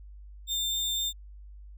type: tone with sample-and-hold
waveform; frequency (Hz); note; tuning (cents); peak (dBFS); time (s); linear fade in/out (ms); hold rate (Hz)
sine; 3602; A7; +40; -27; 0.47-1.13; 50; 11025
effects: added 50 Hz sine -44 dBFS peak until 1.77 s